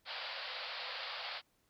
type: band-pass noise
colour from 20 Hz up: white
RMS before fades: -43 dBFS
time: 0.05-1.42 s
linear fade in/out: 50 ms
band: 490 to 4800 Hz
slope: 96 dB/octave
effects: pink hiss -75 dBFS RMS until 1.69 s